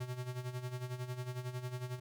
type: tone with tremolo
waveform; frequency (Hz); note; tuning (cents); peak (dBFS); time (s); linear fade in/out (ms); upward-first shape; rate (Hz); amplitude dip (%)
square; 125.2; B2; +24; -37; 0-2; 10; sine; 11; 70
effects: none